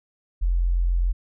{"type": "tone", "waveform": "sine", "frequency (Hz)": 43.65, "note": "F1", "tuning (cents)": 0, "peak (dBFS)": -18, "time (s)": [0.41, 1.13], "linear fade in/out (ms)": 20, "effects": []}